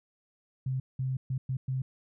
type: tone bursts at uneven times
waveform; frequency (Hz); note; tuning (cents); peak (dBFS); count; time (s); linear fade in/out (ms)
sine; 130.81; C3; 0; -28; 5; 0.66-0.8 / 0.99-1.17 / 1.3-1.38 / 1.49-1.57 / 1.68-1.82; 5
effects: none